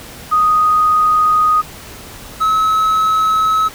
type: tone pair in turn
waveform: sine / triangle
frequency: 1244.5 / 1288.4 Hz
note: D#6 / E6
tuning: 0 / -40 cents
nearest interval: minor second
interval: 60 cents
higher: second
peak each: -9 dBFS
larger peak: neither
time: 0.31-1.62 / 2.4-3.69 s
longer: first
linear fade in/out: 20 ms
effects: pink hiss -34 dBFS RMS until 3.74 s